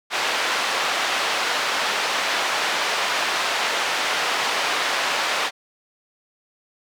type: band-pass noise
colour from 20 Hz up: pink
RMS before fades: -23 dBFS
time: 0.1-5.51 s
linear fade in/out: 50 ms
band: 770 to 4400 Hz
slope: 12 dB/octave
effects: none